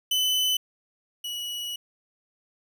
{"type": "tone pair in turn", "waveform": "40% pulse", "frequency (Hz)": [3015, 2929], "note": ["F#7", "F#7"], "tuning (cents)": [32, -18], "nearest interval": "minor second", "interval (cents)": 50, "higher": "first", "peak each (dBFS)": [-21, -30], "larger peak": "first", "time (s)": [[0.11, 0.57], [1.24, 1.76]], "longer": "second", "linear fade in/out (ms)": 5, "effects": []}